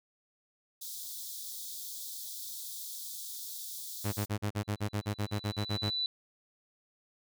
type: high-pass noise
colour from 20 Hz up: white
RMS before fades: -42 dBFS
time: 0.81-4.26 s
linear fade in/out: 10 ms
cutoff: 3400 Hz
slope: 96 dB/octave
type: tone bursts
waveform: sawtooth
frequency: 103.9 Hz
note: G#2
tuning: 1 cent sharp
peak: -26 dBFS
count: 15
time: 4.04-5.904 s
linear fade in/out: 20 ms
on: 86 ms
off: 41 ms
type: tone with exponential growth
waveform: sine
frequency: 3975 Hz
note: B7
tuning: 10 cents sharp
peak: -28 dBFS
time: 4.63-6.06 s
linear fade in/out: 1 ms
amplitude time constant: 310 ms
effects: none